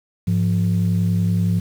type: tone pair together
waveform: sine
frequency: 103.83 / 174.62 Hz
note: G#2 / F3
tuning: 0 / 0 cents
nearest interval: major sixth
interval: 900 cents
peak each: -17 dBFS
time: 0.27-1.6 s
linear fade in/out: 10 ms
effects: tanh soft clip ceiling -11 dBFS + 7-bit